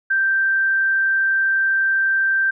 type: tone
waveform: sine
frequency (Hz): 1568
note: G6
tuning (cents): 0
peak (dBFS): -15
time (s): 0.1-2.51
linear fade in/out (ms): 10
effects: none